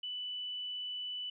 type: tone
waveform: sine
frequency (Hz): 2981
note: F#7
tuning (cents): +12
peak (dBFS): -37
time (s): 0.03-1.3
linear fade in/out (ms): 5
effects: none